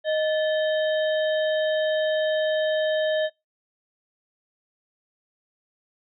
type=harmonic tone with a mistuned harmonic; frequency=622.3 Hz; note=D#5; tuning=in tune; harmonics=1 / 3 / 5 / 6; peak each=-21 / -31 / -35 / -37 dBFS; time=0.04-3.3 s; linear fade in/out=50 ms; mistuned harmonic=3; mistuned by=-120 cents; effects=noise-tail reverb RT60 0.2 s tail -23 dB re dry